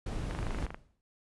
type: noise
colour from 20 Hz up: brown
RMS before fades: -35 dBFS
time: 0.06-0.66 s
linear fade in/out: 5 ms
type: click train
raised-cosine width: 0.5 ms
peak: -25 dBFS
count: 12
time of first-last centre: 0.31-0.745 s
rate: 25.3 Hz
type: noise with exponential decay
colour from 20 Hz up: brown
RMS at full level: -38 dBFS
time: 0.6-1.01 s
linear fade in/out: 0 ms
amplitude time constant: 87 ms
effects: resampled to 24000 Hz